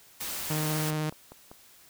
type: noise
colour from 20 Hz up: white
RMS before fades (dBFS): -35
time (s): 0.2-0.91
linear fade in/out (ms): 10
type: tone with vibrato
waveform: sawtooth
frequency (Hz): 154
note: D#3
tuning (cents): -17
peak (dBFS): -24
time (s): 0.5-1.1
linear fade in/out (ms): 5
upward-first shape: triangle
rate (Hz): 16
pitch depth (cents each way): 15
type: click train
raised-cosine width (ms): 1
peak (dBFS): -31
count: 4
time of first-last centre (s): 0.93-1.515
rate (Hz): 5.13
effects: white hiss -56 dBFS RMS until 1.89 s